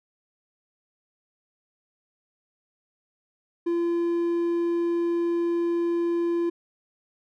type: tone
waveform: triangle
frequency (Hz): 341.7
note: F4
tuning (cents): -38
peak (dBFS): -20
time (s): 3.66-6.5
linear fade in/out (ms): 10
effects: none